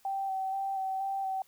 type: tone with vibrato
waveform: sine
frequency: 773 Hz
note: G5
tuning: 24 cents flat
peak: -30 dBFS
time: 0.05-1.42 s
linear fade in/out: 2 ms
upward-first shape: square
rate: 2.1 Hz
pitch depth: 17 cents each way
effects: white hiss -64 dBFS RMS until 1.47 s